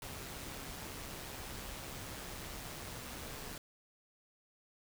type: noise with amplitude modulation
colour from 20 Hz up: pink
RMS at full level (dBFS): -44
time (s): 0.02-3.58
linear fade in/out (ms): 2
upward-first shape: sine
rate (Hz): 136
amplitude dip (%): 35
effects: none